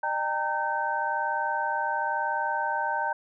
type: tone cluster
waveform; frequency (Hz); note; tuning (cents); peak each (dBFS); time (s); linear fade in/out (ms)
sine; 602 / 796 / 917 / 1540; D5 / G5 / A#5 / G6; +43 / +26 / -29 / -31; -35 / -32 / -28 / -31; 0.03-3.13; 5
effects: none

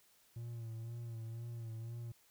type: tone with vibrato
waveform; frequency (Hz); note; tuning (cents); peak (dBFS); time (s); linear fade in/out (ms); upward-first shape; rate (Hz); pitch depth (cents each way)
triangle; 115.4; A#2; -17; -40; 0.36-2.12; 5; sine; 2; 45
effects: white hiss -69 dBFS RMS until 2.3 s

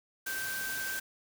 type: tone in noise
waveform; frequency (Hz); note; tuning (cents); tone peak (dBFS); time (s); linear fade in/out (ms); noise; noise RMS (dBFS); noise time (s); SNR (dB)
sine; 1558; G6; -11; -35; 0.26-1; 10; white; -39; 0.26-1; +1
effects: none

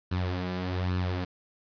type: tone with flanger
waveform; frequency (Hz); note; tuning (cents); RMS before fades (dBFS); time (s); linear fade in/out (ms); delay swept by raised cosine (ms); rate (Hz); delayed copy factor
sawtooth; 91; F#2; -28; -30; 0.11-1.25; 10; 0.71 to 5.11; 1.2; +0.6
effects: resampled to 11025 Hz + 8-bit

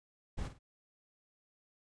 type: noise with echo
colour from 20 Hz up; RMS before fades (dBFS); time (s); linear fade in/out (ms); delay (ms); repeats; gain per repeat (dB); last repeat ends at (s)
brown; -37; 0.37-0.49; 20; 50; 2; -10; 0.59
effects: resampled to 22050 Hz

